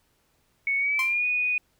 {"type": "tone with pitch glide", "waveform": "sine", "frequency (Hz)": [2217, 2474], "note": ["C#7", "D#7"], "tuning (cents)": [0, -10], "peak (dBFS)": -22, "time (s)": [0.67, 1.58], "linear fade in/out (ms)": 2, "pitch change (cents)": 190, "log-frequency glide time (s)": [0.78, 1.26]}
{"type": "tone with exponential decay", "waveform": "sawtooth", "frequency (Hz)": 1046.5, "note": "C6", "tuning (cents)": 0, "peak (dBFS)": -23, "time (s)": [0.99, 1.2], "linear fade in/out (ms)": 2, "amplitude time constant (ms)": 45}
{"effects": ["pink hiss -68 dBFS RMS until 1.79 s"]}